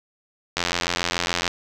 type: click train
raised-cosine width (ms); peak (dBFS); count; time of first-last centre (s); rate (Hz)
0.2; -4; 80; 0.57-1.478; 87
effects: none